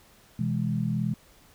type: chord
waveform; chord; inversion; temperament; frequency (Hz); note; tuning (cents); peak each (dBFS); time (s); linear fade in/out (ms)
sine; E major; second; equal with one note detuned; 126.43 / 164.81 / 207.7; B2 / E3 / G#3; +41 / 0 / 0; -29; 0.39-1.14; 5
effects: pink hiss -57 dBFS RMS until 1.54 s